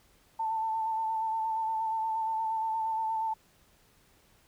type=tone with vibrato; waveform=sine; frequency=888 Hz; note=A5; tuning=16 cents sharp; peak=-28 dBFS; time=0.39-3.34 s; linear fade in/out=10 ms; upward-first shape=sine; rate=8.5 Hz; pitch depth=26 cents each way; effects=pink hiss -64 dBFS RMS until 4.47 s

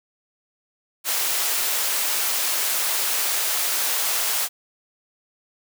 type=high-pass noise; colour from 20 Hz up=white; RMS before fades=-23 dBFS; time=1.04-4.49 s; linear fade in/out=50 ms; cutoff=520 Hz; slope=12 dB/octave; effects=none

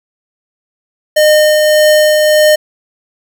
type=tone with tremolo; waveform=square; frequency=610 Hz; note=D#5; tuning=34 cents flat; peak=-5 dBFS; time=1.16-2.56 s; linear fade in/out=10 ms; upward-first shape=triangle; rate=1.7 Hz; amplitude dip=30%; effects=none

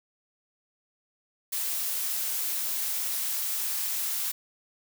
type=noise with high-pass filter sweep; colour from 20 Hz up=blue; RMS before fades=-30 dBFS; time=1.52-4.32 s; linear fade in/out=10 ms; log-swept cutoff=320 to 840 Hz; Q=1.1; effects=none

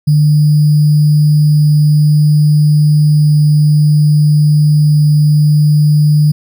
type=tone with sample-and-hold; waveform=sine; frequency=150.1 Hz; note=D3; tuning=38 cents sharp; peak=-5 dBFS; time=0.07-6.32 s; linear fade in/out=10 ms; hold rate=4900 Hz; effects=none

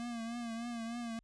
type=tone with vibrato; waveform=square; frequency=233.1 Hz; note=A#3; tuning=in tune; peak=-39 dBFS; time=0-1.19 s; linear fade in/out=0 ms; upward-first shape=triangle; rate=3.3 Hz; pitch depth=64 cents each way; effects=added 41 Hz sine -67 dBFS peak until 1.23 s + resampled to 22050 Hz

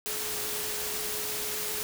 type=tone in noise; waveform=sine; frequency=424.5 Hz; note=G#4; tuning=38 cents sharp; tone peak=-41 dBFS; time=0.06-1.83 s; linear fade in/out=0 ms; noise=white; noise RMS=-33 dBFS; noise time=0.06-1.83 s; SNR=-11 dB; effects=none

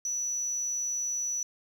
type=tone; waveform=sine; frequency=5920 Hz; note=F#8; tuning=in tune; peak=-27 dBFS; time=0.05-1.43 s; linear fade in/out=2 ms; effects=tanh soft clip ceiling -27 dBFS + 9-bit

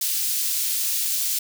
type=high-pass noise; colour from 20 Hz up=white; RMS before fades=-24 dBFS; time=0.01-1.39 s; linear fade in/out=5 ms; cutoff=3800 Hz; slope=12 dB/octave; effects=none

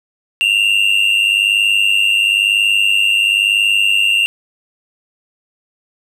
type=tone pair together; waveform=triangle; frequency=2715 / 2816 Hz; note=F7 / F7; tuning=-50 / +14 cents; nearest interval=minor second; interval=64 cents; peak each=-12 dBFS; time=0.41-4.26 s; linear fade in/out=0 ms; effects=none

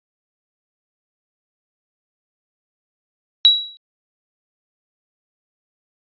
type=tone with exponential decay; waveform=sine; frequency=3890 Hz; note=B7; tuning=27 cents flat; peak=-4 dBFS; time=3.45-3.77 s; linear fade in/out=0 ms; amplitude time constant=69 ms; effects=resampled to 11025 Hz

